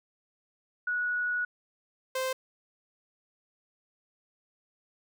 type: tone pair in turn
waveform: sine / sawtooth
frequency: 1464 / 520.6 Hz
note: F#6 / C5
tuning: -19 / -9 cents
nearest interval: octave + tritone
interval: 1790 cents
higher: first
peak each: -27 / -25 dBFS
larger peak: second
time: 0.87-1.45 / 2.15-2.33 s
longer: first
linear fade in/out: 5 ms
effects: none